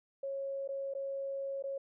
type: tone with dropouts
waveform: sine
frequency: 548 Hz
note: C#5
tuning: 20 cents flat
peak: -35 dBFS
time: 0.23-1.78 s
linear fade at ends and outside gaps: 5 ms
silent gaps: 0.677-0.688 / 0.938-0.949 / 1.625-1.638 s
effects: none